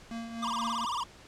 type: tone with tremolo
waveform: square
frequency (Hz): 230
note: A#3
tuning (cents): -23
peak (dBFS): -35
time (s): 0.11-0.85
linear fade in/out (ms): 2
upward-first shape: triangle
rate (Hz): 4.1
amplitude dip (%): 55
type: tone with vibrato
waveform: square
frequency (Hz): 1065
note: C6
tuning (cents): +30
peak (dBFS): -31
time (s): 0.42-1.04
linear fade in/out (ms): 10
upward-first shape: sine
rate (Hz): 18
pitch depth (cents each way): 230
effects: pink hiss -53 dBFS RMS until 1.27 s + low-pass 7000 Hz 12 dB/octave